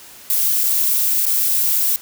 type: noise with dropouts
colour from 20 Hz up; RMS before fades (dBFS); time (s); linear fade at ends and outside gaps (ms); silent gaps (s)
violet; -17; 0.3-1.96; 0; 0.635-0.639 / 1.254-1.266
effects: white hiss -41 dBFS RMS until 2.01 s